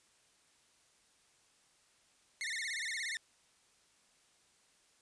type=tone with vibrato; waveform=sawtooth; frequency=1975.5 Hz; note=B6; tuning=in tune; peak=-33 dBFS; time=2.41-3.17 s; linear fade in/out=0 ms; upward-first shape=sine; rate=17 Hz; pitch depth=190 cents each way; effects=white hiss -69 dBFS RMS until 5.01 s + resampled to 22050 Hz